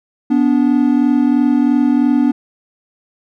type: tone pair together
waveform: triangle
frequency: 246.9 / 289.9 Hz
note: B3 / D4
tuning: 0 / -22 cents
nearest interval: minor third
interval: 278 cents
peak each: -11 dBFS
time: 0.3-2.32 s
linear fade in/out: 10 ms
effects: none